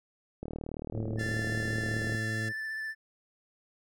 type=click train; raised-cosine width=2 ms; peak=-24 dBFS; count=67; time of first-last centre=0.43-2.149 s; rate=38.4 Hz
type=harmonic tone; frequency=110 Hz; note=A2; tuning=in tune; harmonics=1 / 2 / 3 / 4 / 5; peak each=-33 / -40 / -42 / -46 / -48 dBFS; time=0.92-2.53 s; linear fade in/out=50 ms
type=tone with vibrato; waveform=triangle; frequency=1759 Hz; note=A6; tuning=1 cent flat; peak=-32 dBFS; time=1.17-2.95 s; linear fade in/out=50 ms; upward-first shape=sine; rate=15 Hz; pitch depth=17 cents each way
type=tone with pitch glide; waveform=5% pulse; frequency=689 to 683.8 Hz; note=F5 to F5; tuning=-24 to -37 cents; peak=-32 dBFS; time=1.19-2.49 s; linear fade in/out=5 ms; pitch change=-13 cents; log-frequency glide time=1.75-2.17 s
effects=none